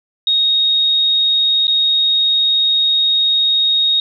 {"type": "tone with dropouts", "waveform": "sine", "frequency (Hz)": 3741, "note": "A#7", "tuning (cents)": 5, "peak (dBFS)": -11, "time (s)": [0.27, 4], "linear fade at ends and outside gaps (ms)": 2, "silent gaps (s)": [1.67, 1.679], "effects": []}